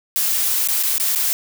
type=noise with dropouts; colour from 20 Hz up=blue; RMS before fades=-19 dBFS; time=0.16-1.33 s; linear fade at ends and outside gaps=0 ms; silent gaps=0.675-0.686 / 0.827-0.835 / 0.981-0.999 / 1.15-1.158 s; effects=none